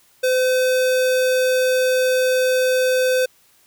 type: tone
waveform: square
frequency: 511 Hz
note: C5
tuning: 41 cents flat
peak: -16 dBFS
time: 0.23-3.26 s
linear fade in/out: 10 ms
effects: white hiss -56 dBFS RMS until 3.66 s